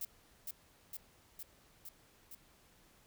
violet noise with echo, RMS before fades -40 dBFS, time 0.01-0.05 s, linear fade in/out 5 ms, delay 460 ms, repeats 5, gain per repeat -2 dB, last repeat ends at 2.35 s, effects pink hiss -66 dBFS RMS until 3.06 s

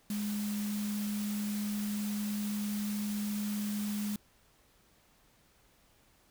sine tone in noise, 207.7 Hz, G#3, in tune, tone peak -32 dBFS, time 0.1-4.16 s, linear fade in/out 2 ms, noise white, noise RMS -44 dBFS, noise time 0.1-4.16 s, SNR +9 dB, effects pink hiss -66 dBFS RMS until 6.3 s

